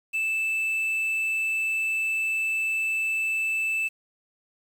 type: tone with quantisation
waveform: triangle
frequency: 2637 Hz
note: E7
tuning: in tune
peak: -22 dBFS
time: 0.13-3.89 s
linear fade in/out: 20 ms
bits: 8
effects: none